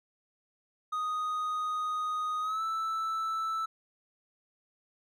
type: tone with pitch glide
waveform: triangle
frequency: 1244.5 to 1318.5 Hz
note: D#6 to E6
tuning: 0 to 0 cents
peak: -28 dBFS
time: 0.92-3.66 s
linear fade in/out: 10 ms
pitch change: +100 cents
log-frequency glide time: 2.41-2.62 s
effects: none